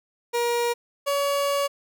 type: tone pair in turn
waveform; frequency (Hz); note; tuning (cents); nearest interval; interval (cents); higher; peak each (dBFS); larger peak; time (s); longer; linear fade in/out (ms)
30% pulse; 475.2 / 565.1; A#4 / C#5; +33 / +33; minor third; 300; second; -19; neither; 0.33-0.74 / 1.06-1.68; second; 20
effects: none